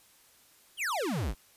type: exponential sweep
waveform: square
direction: down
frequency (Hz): 3361 to 38.89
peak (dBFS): -30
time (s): 0.77-1.35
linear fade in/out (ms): 50
effects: white hiss -61 dBFS RMS until 1.56 s + resampled to 32000 Hz